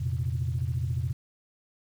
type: chord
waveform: sine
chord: F suspended fourth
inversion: none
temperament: equal with one note detuned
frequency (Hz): 85.71 / 116.54 / 130.81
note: F2 / Bb2 / C3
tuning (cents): -32 / 0 / 0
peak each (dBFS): -30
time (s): 0-1.13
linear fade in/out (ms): 10
effects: tanh soft clip ceiling -19 dBFS + 9-bit